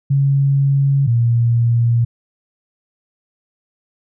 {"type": "tone pair in turn", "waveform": "sine", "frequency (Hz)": [138.59, 117.66], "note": ["C#3", "A#2"], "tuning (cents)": [0, 17], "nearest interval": "minor third", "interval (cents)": 283, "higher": "first", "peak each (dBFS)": -11, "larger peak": "neither", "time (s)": [[0.1, 1.07], [1.07, 2.05]], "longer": "second", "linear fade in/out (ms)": 10, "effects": []}